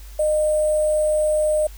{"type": "tone with sample-and-hold", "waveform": "sine", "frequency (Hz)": 612, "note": "D#5", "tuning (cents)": -29, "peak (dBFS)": -16, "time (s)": [0.19, 1.67], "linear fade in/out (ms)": 5, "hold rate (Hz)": 8820, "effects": ["added 50 Hz sine -36 dBFS peak until 1.77 s", "white hiss -48 dBFS RMS until 1.77 s"]}